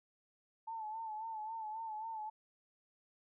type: tone with vibrato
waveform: sine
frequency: 880 Hz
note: A5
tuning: in tune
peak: -40 dBFS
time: 0.67-2.3 s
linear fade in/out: 10 ms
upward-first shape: sine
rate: 3.7 Hz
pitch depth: 58 cents each way
effects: none